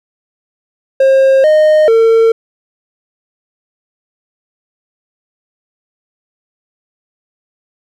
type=tone with pitch steps; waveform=triangle; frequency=535 / 616 / 452.8 Hz; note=C5 / D#5 / A4; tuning=+38 / -17 / +50 cents; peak=-3 dBFS; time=1-2.32 s; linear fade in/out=5 ms; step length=440 ms; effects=none